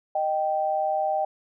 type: tone pair together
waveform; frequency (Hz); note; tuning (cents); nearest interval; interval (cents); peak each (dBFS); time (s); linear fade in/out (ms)
sine; 619.1 / 780; D#5 / G5; -9 / -9; major third; 400; -26 / -24; 0.15-1.25; 5
effects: none